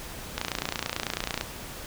click train, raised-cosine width 0.2 ms, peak -10 dBFS, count 31, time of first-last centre 0.38-1.411 s, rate 29.1 Hz, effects pink hiss -40 dBFS RMS until 1.86 s

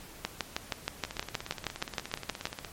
two click trains, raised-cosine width 0.2 ms, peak -12 / -20 dBFS, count 15 / 28, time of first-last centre 0.25-2.455 / 1.05-2.648 s, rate 6.35 / 16.9 Hz, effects pink hiss -49 dBFS RMS until 2.72 s + MP3 64 kbps

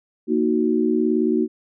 sine chord, D# minor, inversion second, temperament equal, 233.1 / 311.1 / 370 Hz, A#3 / D#4 / F#4, 0 / 0 / 0 cents, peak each -21 dBFS, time 0.27-1.48 s, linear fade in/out 50 ms, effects none

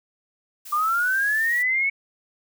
blue noise, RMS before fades -39 dBFS, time 0.65-1.63 s, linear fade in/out 10 ms
sine linear sweep, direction up, 1174 to 2225 Hz, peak -19 dBFS, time 0.72-1.9 s, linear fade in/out 10 ms
effects none

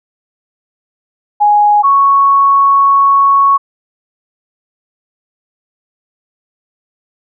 sine tone pair in turn, 830.6 / 1108.7 Hz, G#5 / C#6, 0 / 0 cents, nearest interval perfect fourth, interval 500 cents, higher second, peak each -5 dBFS, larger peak neither, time 1.4-1.83 / 1.83-3.58 s, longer second, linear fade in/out 20 ms, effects none

